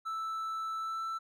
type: tone with pitch glide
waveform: triangle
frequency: 1318.5 to 1329.2 Hz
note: E6 to E6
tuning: 0 to +14 cents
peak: -32 dBFS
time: 0.05-1.19 s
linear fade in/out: 20 ms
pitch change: +14 cents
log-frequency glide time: 0.79-1.02 s
effects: none